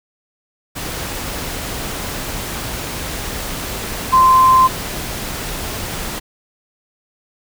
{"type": "tone in noise", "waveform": "sine", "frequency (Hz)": 1039, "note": "C6", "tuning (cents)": -12, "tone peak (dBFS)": -7, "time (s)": [4.12, 4.68], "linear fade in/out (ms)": 20, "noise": "pink", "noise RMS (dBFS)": -25, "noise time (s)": [0.75, 6.2], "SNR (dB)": 15, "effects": []}